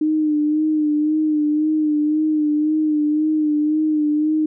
sine tone with vibrato, 304.7 Hz, D#4, 36 cents flat, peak -15 dBFS, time 0.01-4.46 s, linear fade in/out 5 ms, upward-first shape sine, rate 1.9 Hz, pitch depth 36 cents each way, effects none

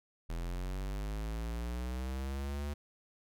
square linear sweep, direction up, 41 to 73.42 Hz, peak -36 dBFS, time 0.29-2.74 s, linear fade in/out 10 ms, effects none

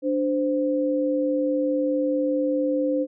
sine tone pair together, 293.7 / 518.4 Hz, D4 / C5, 0 / -16 cents, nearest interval minor seventh, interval 984 cents, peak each -23 dBFS, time 0.02-3.07 s, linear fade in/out 50 ms, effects none

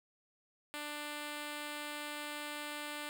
5% pulse tone, 295.8 Hz, D4, 13 cents sharp, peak -29 dBFS, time 0.74-3.09 s, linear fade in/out 0 ms, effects none

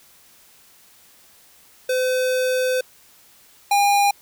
square tone pair in turn, 510 / 809.6 Hz, C5 / G#5, -44 / -44 cents, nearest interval minor sixth, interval 800 cents, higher second, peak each -19 / -15 dBFS, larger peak second, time 1.89-2.81 / 3.71-4.11 s, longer first, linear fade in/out 5 ms, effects white hiss -52 dBFS RMS until 4.21 s

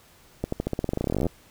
accelerating click train, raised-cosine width 2 ms, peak -12 dBFS, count 24, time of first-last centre 0.44-1.267 s, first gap 84 ms, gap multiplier 0.91, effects pink hiss -55 dBFS RMS until 1.5 s

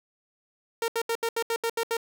sawtooth tone bursts, 460 Hz, A#4, 23 cents flat, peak -21 dBFS, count 9, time 0.82-1.969 s, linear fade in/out 2 ms, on 61 ms, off 75 ms, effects none

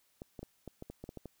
clicks, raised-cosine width 2 ms, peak -30 dBFS, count 10, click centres 0.219 / 0.392 / 0.43 / 0.677 / 0.824 / 0.9 / 1.04 / 1.091 / 1.173 / 1.257 s, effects white hiss -72 dBFS RMS until 1.4 s

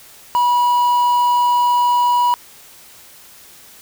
triangle tone with quantisation, 973 Hz, B5, 26 cents flat, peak -10 dBFS, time 0.35-2.34 s, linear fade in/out 0 ms, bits 5, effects white hiss -43 dBFS RMS until 3.81 s

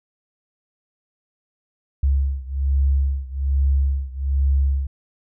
sine beating tone pair, 68.1 / 69.3 Hz, C#2 / C#2, -30 / 0 cents, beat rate 1.2 Hz, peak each -19 / -21 dBFS, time 2.03-4.87 s, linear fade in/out 5 ms, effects none

